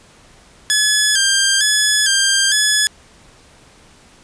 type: tone with vibrato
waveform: 10% pulse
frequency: 1646 Hz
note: G#6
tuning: 16 cents flat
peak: -3 dBFS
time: 0.7-2.87 s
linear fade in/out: 0 ms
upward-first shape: square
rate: 1.1 Hz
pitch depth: 61 cents each way
effects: pink hiss -47 dBFS RMS until 4.23 s + resampled to 22050 Hz